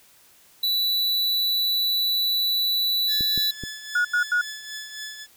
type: tone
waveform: square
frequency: 3956 Hz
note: B7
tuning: 2 cents sharp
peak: -21 dBFS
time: 0.63-3.51 s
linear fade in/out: 5 ms
type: tone with tremolo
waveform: 15% pulse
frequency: 1723 Hz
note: A6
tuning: 37 cents flat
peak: -25 dBFS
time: 3.07-5.27 s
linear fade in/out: 50 ms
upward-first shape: triangle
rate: 3.7 Hz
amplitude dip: 60%
type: clicks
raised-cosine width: 3 ms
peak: -20 dBFS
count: 3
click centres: 3.208 / 3.377 / 3.637 s
type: tone bursts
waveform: sine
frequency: 1449 Hz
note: F#6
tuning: 37 cents flat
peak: -18 dBFS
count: 3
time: 3.95-4.414 s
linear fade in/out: 5 ms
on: 98 ms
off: 85 ms
effects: white hiss -55 dBFS RMS until 5.36 s